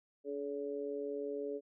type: tone with amplitude modulation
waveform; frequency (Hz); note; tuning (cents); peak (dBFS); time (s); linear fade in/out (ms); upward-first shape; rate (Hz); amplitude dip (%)
sine; 427.1; G#4; +48; -32; 0.24-1.61; 50; sine; 140; 100
effects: none